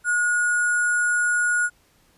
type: tone with sample-and-hold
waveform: sine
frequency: 1446 Hz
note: F#6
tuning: 40 cents flat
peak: -18 dBFS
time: 0.04-1.7 s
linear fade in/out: 50 ms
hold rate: 8820 Hz
effects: pink hiss -60 dBFS RMS until 2.17 s + resampled to 32000 Hz